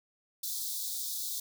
white high-pass noise, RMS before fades -36 dBFS, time 0.43-1.4 s, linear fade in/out 5 ms, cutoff 3500 Hz, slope 96 dB/octave, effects none

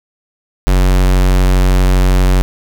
square tone, 46.25 Hz, F#1, in tune, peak -8 dBFS, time 0.67-2.42 s, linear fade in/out 0 ms, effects none

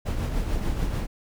brown noise with tremolo, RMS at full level -24 dBFS, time 0.05-1.07 s, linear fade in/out 20 ms, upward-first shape triangle, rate 6.8 Hz, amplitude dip 50%, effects none

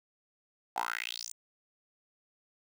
10% pulse tone with high-pass filter sweep, 57.9 Hz, A#1, 11 cents flat, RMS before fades -37 dBFS, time 0.76-1.32 s, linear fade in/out 5 ms, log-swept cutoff 750 to 7800 Hz, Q 5.1, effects none

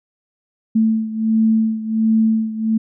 sine beating tone pair, 221 / 222.4 Hz, A3 / A3, +8 / +19 cents, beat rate 1.4 Hz, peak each -15 / -19 dBFS, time 0.75-2.78 s, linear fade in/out 10 ms, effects none

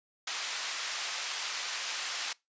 white band-pass noise, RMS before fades -36 dBFS, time 0.27-2.33 s, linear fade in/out 5 ms, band 950 to 5800 Hz, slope 12 dB/octave, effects noise-tail reverb RT60 0.2 s tail -23 dB re dry + resampled to 16000 Hz

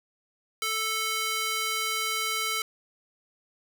square tone with high-pass filter, 440 Hz, A4, in tune, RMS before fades -29 dBFS, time 0.62-2.62 s, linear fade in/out 2 ms, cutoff 1700 Hz, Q 0.82, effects none

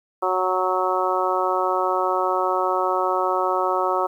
harmonic tone, 185 Hz, F#3, in tune, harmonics 2 / 3 / 4 / 5 / 6 / 7, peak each -26 / -26 / -26 / -26 / -26 / -26 dBFS, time 0.22-4.07 s, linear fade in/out 10 ms, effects 9-bit

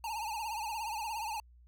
square tone with vibrato, 880 Hz, A5, in tune, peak -36 dBFS, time 0.04-1.4 s, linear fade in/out 2 ms, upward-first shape triangle, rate 17 Hz, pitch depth 130 cents each way, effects added 60 Hz sine -56 dBFS peak until 1.67 s

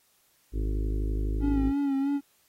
harmonic tone, 52 Hz, G#1, 3 cents sharp, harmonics 1 / 2 / 3 / 5 / 6 / 7 / 8 / 9, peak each -26 / -37 / -46 / -40 / -40 / -42 / -45 / -51 dBFS, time 0.52-1.73 s, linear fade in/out 50 ms
triangle tone with vibrato, 277.2 Hz, C#4, in tune, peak -22 dBFS, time 1.4-2.21 s, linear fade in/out 50 ms, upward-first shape sine, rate 3.1 Hz, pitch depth 45 cents each way
effects white hiss -66 dBFS RMS until 2.48 s + AAC 48 kbps

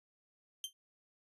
sawtooth tone with exponential decay, 3136 Hz, G7, in tune, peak -31 dBFS, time 0.64-0.73 s, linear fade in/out 1 ms, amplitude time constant 18 ms, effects resampled to 32000 Hz

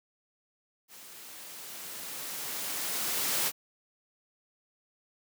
white noise with level ramp, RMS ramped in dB -50 to -28 dBFS, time 0.88-3.52 s, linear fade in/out 50 ms, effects high-pass 150 Hz 12 dB/octave

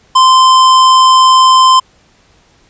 square tone, 1037 Hz, C6, 16 cents flat, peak -4 dBFS, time 0.15-1.8 s, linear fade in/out 10 ms, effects pink hiss -49 dBFS RMS until 2.69 s + resampled to 16000 Hz

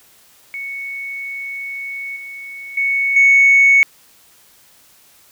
sine tone with level steps, 2217 Hz, C#7, in tune, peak -24 / -29 / -14 / -6 dBFS, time 0.54-3.83 s, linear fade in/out 0 ms, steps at 2.16 / 2.77 / 3.16 s, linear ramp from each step 5 ms, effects tanh soft clip ceiling -3 dBFS + white hiss -50 dBFS RMS until 5.31 s

